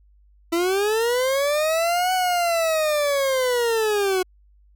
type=linear two-way sweep; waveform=40% pulse; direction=up then down; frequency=329.6 to 747 to 363.9 Hz; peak=-18 dBFS; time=0.52-4.23 s; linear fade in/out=10 ms; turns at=2.13 s; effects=added 50 Hz sine -52 dBFS peak until 4.75 s